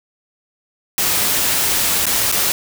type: noise with dropouts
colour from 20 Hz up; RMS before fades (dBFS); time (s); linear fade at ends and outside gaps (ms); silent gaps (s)
white; -17; 0.98-2.52; 1; 2.056-2.066 / 2.316-2.323
effects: none